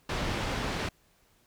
pink low-pass noise, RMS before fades -32 dBFS, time 0.09-0.89 s, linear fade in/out 5 ms, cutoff 4200 Hz, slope 12 dB/octave, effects pink hiss -66 dBFS RMS until 1.46 s

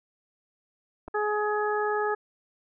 clicks, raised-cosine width 1 ms, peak -27 dBFS, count 2, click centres 1.079 / 1.082 s
harmonic tone, 420.4 Hz, G#4, 21 cents sharp, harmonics 1 / 2 / 3 / 4, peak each -27 / -30 / -32 / -33 dBFS, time 1.14-2.15 s, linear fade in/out 10 ms
effects none

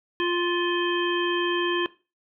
harmonic tone with a mistuned harmonic, 349.2 Hz, F4, in tune, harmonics 1 / 3 / 5 / 7 / 9, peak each -24 / -30 / -30 / -34 / -31 dBFS, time 0.2-1.86 s, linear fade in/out 0 ms, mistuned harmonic 7, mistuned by +59 cents, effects noise-tail reverb RT60 0.3 s tail -18 dB re dry

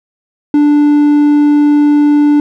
triangle tone, 293.7 Hz, D4, in tune, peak -3 dBFS, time 0.54-2.4 s, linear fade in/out 2 ms, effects none

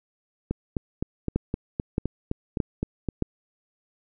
two click trains, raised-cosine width 3 ms, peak -13 / -10 dBFS, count 11 / 4, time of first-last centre 0.51-3.087 / 1.36-3.223 s, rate 3.88 / 1.61 Hz, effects none

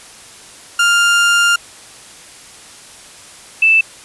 30% pulse / sine tone pair in turn, 1400 / 2643 Hz, F6 / E7, +4 / +4 cents, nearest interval major seventh, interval 1100 cents, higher second, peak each -7 dBFS, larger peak neither, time 0.79-1.56 / 3.62-3.81 s, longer first, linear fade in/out 5 ms, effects white hiss -38 dBFS RMS until 4.04 s + resampled to 24000 Hz

